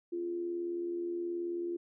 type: tone with amplitude modulation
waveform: sine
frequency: 346.3 Hz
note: F4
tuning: 15 cents flat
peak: -31 dBFS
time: 0.12-1.77 s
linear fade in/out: 10 ms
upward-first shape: sine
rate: 78.8 Hz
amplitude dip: 45%
effects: none